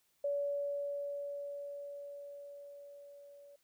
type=tone with level ramp; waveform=sine; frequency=570 Hz; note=C#5; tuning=48 cents sharp; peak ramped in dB=-31 to -54 dBFS; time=0.24-3.56 s; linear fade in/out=5 ms; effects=white hiss -75 dBFS RMS until 3.63 s